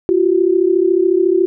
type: tone pair together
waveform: sine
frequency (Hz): 346 / 380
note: F4 / F#4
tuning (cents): -16 / +46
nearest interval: major second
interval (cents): 162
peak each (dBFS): -13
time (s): 0.09-1.46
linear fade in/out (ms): 0
effects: none